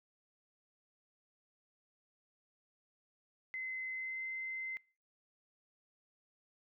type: tone with pitch glide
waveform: sine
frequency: 2051 to 2068 Hz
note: C7 to C7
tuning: -35 to -21 cents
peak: -38 dBFS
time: 3.54-4.77 s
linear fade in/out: 0 ms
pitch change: +14 cents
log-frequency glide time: 3.93-4.23 s
effects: noise-tail reverb RT60 0.4 s tail -25 dB re dry